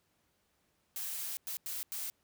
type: noise bursts at uneven times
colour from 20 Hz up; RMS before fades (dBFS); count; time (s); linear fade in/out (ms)
blue; -39; 4; 0.96-1.37 / 1.47-1.57 / 1.66-1.83 / 1.92-2.1; 0
effects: pink hiss -75 dBFS RMS until 2.23 s + high-pass 60 Hz 12 dB/octave